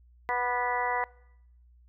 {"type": "harmonic tone with a mistuned harmonic", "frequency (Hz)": 245.9, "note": "B3", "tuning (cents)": -7, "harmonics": [2, 3, 4, 5, 6, 7, 8], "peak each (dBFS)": [-36, -32, -30, -39, -40, -39, -33], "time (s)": [0.29, 1.04], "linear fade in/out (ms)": 0, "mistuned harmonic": 5, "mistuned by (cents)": -32, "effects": ["noise-tail reverb RT60 0.8 s tail -23 dB re dry", "added 60 Hz sine -55 dBFS peak until 1.88 s"]}